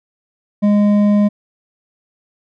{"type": "tone with hard clipping", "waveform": "sine", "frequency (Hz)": 206.2, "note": "G#3", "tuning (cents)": -12, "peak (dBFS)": -11, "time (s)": [0.62, 1.29], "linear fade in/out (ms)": 20, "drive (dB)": 7, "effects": []}